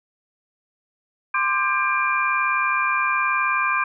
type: tone cluster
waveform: sine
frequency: 1042 / 1181 / 1594 / 2386 Hz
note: C6 / D6 / G6 / D7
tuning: -7 / +9 / +28 / +27 cents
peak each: -24 dBFS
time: 1.34-3.84 s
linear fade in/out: 5 ms
effects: none